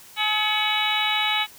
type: harmonic tone with a mistuned harmonic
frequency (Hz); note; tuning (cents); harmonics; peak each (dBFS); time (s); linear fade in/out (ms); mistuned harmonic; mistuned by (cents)
425.8; G#4; +43; 2 / 3 / 4 / 5 / 6 / 7 / 8 / 9; -27 / -31 / -32 / -26 / -32 / -27 / -32 / -27; 0.16-1.47; 50; 5; +81
effects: white hiss -47 dBFS RMS until 1.58 s